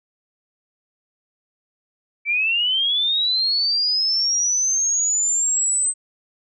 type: linear sweep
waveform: sine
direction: up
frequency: 2296 to 8230 Hz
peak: -17 dBFS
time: 2.25-5.94 s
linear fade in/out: 50 ms
effects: none

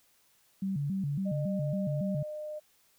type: tone with vibrato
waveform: sine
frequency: 166.1 Hz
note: E3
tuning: 13 cents sharp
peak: -29 dBFS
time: 0.62-2.23 s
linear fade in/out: 5 ms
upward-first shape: square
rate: 3.6 Hz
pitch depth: 260 cents each way
type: tone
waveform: sine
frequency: 607 Hz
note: D#5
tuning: 43 cents flat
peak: -36 dBFS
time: 1.25-2.6 s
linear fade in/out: 20 ms
effects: white hiss -67 dBFS RMS until 2.98 s

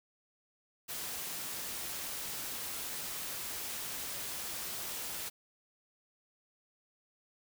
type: noise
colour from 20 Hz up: white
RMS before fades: -40 dBFS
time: 0.88-5.3 s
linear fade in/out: 20 ms
effects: none

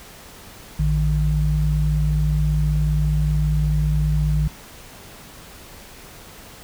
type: tone pair together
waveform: sine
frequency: 56.79 / 151.6 Hz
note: A#1 / D#3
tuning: -45 / -45 cents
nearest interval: octave + perfect fourth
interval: 1700 cents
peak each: -19 dBFS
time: 0.79-4.48 s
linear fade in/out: 5 ms
effects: pink hiss -42 dBFS RMS until 6.63 s

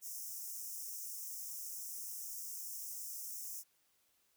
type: high-pass noise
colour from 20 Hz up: white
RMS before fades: -45 dBFS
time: 0.01-3.64 s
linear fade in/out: 50 ms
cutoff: 5300 Hz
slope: 96 dB/octave
effects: white hiss -75 dBFS RMS until 4.36 s

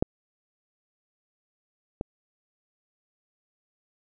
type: clicks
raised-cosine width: 2 ms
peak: -8 / -16 dBFS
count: 2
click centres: 0.025 / 2.011 s
effects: none

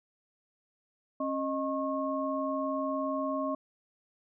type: tone cluster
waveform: sine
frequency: 271.7 / 621 / 1087 Hz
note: C#4 / D#5 / C#6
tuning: -35 / -3 / -34 cents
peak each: -33 / -33 / -35 dBFS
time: 1.2-3.55 s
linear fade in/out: 5 ms
effects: none

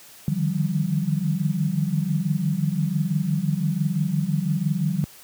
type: tone cluster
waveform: sine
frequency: 148.3 / 154.2 / 172.9 / 194.1 Hz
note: D3 / D#3 / F3 / G3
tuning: +17 / -15 / -17 / -17 cents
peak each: -26 dBFS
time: 0.28-5.04 s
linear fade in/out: 0 ms
effects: white hiss -47 dBFS RMS until 5.23 s + high-pass 60 Hz 12 dB/octave

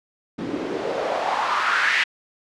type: noise with band-pass filter sweep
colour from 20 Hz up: white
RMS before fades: -23 dBFS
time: 0.38-2.04 s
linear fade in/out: 10 ms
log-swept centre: 240 to 2100 Hz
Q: 3.6
effects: low-pass 5000 Hz 12 dB/octave

